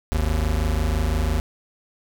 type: tone pair together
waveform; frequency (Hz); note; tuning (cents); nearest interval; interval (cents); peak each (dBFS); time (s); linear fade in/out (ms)
square; 51.91 / 77.78; G#1 / D#2; 0 / 0; perfect fifth; 700; -23; 0.12-1.4; 0
effects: none

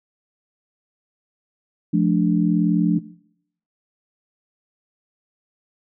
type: chord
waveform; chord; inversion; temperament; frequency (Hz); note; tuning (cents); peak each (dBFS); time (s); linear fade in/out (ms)
sine; D minor; first; equal with one note detuned; 174.61 / 215.2 / 293.7; F3 / A3 / D4; 0 / -38 / 0; -18 / -20 / -20; 1.93-2.99; 10
effects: noise-tail reverb RT60 0.7 s tail -19 dB re dry

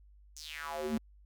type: tone with high-pass filter sweep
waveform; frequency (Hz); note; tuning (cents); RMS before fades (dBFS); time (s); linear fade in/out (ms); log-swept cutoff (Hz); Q
square; 76.7; D#2; -24; -38; 0.36-0.98; 5; 6700 to 180; 4.6
effects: added 50 Hz sine -56 dBFS peak until 1.25 s

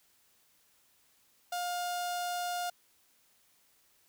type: tone with notch filter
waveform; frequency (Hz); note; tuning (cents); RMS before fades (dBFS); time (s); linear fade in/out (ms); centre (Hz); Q
sawtooth; 709; F5; +26; -35; 1.52-2.7; 5; 2000; 1.8
effects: white hiss -68 dBFS RMS until 4.08 s

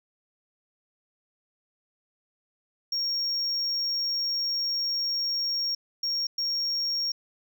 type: tone bursts at uneven times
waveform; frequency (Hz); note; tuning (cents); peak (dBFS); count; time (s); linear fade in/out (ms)
sine; 5560; F8; -9; -23; 3; 2.92-5.75 / 6.03-6.27 / 6.38-7.12; 5
effects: tanh soft clip ceiling -24 dBFS

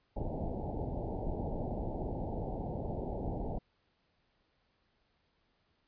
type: low-pass noise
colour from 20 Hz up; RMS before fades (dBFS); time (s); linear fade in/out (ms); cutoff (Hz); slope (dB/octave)
pink; -37; 0.16-3.59; 10; 870; 96
effects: pink hiss -75 dBFS RMS until 5.87 s + resampled to 11025 Hz

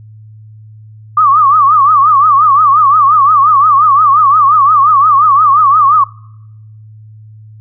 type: tone with vibrato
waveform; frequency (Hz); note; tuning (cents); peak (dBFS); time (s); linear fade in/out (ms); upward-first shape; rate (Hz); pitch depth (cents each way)
sine; 1174.7; D6; 0; -4; 1.17-6.04; 5; triangle; 5.7; 170
effects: noise-tail reverb RT60 0.9 s tail -26 dB re dry + added 108 Hz sine -32 dBFS peak until 7.6 s

